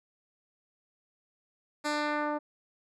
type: tone with low-pass filter sweep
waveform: 10% pulse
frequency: 297.8 Hz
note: D4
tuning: 24 cents sharp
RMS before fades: -31 dBFS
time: 1.84-2.39 s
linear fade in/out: 20 ms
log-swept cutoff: 8900 to 770 Hz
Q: 0.98
effects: none